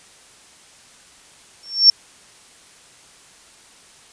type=tone with exponential growth; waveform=sine; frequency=5450 Hz; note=F8; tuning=43 cents flat; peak=-3 dBFS; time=1.63-1.9 s; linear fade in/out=2 ms; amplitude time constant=58 ms; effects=white hiss -48 dBFS RMS until 4.12 s + resampled to 22050 Hz